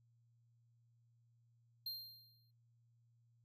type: tone with exponential decay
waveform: square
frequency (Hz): 4186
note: C8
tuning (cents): 0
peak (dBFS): -40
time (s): 1.86-2.51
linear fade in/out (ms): 5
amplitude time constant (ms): 140
effects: noise-tail reverb RT60 0.1 s tail -19 dB re dry + added 117 Hz sine -70 dBFS peak until 3.44 s